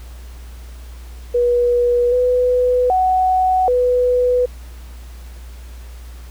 sine tone with pitch steps, 484.7 / 497.7 / 745 / 495.8 Hz, B4 / B4 / F#5 / B4, -32 / +13 / +12 / +7 cents, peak -12 dBFS, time 1.34-4.46 s, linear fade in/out 10 ms, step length 780 ms, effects added 60 Hz sine -32 dBFS peak until 6.3 s + pink hiss -46 dBFS RMS until 6.3 s

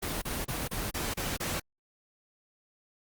pink noise bursts, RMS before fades -33 dBFS, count 7, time 0.02-1.6 s, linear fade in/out 10 ms, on 200 ms, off 30 ms, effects Opus 24 kbps

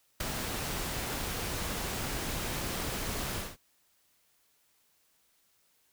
pink noise with ADSR envelope, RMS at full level -31 dBFS, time 0.2-3.57 s, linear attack 6 ms, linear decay 11 ms, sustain -4 dB, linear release 210 ms, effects white hiss -70 dBFS RMS until 5.92 s

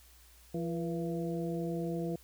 harmonic tone with a mistuned harmonic, 169.6 Hz, E3, 50 cents sharp, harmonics 1 / 2 / 3 / 4, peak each -35 / -37 / -40 / -44 dBFS, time 0.54-2.16 s, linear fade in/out 5 ms, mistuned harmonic 3, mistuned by -71 cents, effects added 60 Hz sine -59 dBFS peak until 2.23 s + white hiss -61 dBFS RMS until 2.23 s

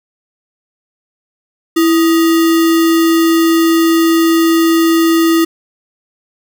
sine tone with sample-and-hold, 330 Hz, E4, 2 cents sharp, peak -7 dBFS, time 1.76-5.45 s, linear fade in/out 10 ms, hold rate 1575 Hz, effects none

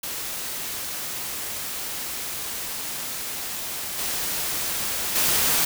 white noise with level steps, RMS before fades -31 / -27 / -21 dBFS, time 0.03-5.65 s, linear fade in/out 5 ms, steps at 3.98 / 5.15 s, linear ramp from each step 10 ms, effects none

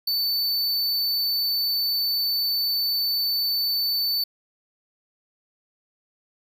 square tone, 4516 Hz, C#8, 31 cents sharp, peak -22 dBFS, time 0.07-4.24 s, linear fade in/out 5 ms, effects none

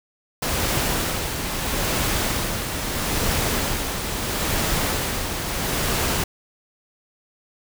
pink noise with tremolo, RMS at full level -22 dBFS, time 0.42-6.24 s, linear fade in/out 5 ms, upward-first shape sine, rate 0.76 Hz, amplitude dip 45%, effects none

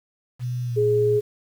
sine tone with pitch glide, 123.47 to 116.54 Hz, B2 to A#2, 0 to 0 cents, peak -24 dBFS, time 0.39-1.21 s, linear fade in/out 50 ms, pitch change -100 cents, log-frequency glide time 0.64-0.79 s
sine tone, 418.1 Hz, G#4, 12 cents sharp, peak -17 dBFS, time 0.76-1.21 s, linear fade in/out 20 ms
effects 8-bit

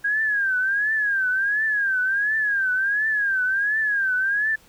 sine tone with vibrato, 1624 Hz, G#6, 39 cents flat, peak -19 dBFS, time 0.04-4.56 s, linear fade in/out 10 ms, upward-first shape triangle, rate 1.4 Hz, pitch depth 160 cents each way, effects pink hiss -54 dBFS RMS until 4.68 s

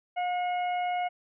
harmonic tone with a mistuned harmonic, 723 Hz, F#5, 40 cents flat, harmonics 1 / 2 / 3 / 4, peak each -27 / -44 / -38 / -45 dBFS, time 0.16-1.09 s, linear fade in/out 20 ms, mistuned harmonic 1, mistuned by -17 cents, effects none

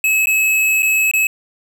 square tone with dropouts, 2581 Hz, E7, 37 cents flat, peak -13 dBFS, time 0.04-1.27 s, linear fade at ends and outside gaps 2 ms, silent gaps 0.258-0.27 / 0.823-0.829 / 1.113-1.136 s, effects none

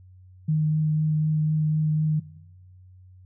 sine tone with vibrato, 154.4 Hz, D#3, 13 cents flat, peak -19 dBFS, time 0.48-2.2 s, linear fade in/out 10 ms, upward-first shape triangle, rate 4 Hz, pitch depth 11 cents each way, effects noise-tail reverb RT60 1.0 s tail -20 dB re dry + added 92 Hz sine -47 dBFS peak until 3.25 s

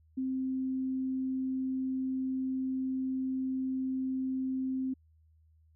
sine tone, 261.6 Hz, C4, in tune, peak -30 dBFS, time 0.17-4.94 s, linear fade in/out 10 ms, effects added 79 Hz sine -61 dBFS peak until 5.75 s

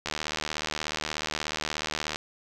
click train, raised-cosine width 0.2 ms, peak -12 dBFS, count 162, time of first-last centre 0.06-2.159 s, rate 76.7 Hz, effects none

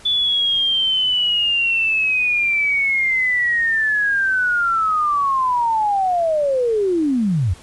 sine linear sweep, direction down, 3473 to 77.78 Hz, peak -15 dBFS, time 0.05-7.54 s, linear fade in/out 10 ms, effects pink hiss -44 dBFS RMS until 7.62 s + resampled to 24000 Hz

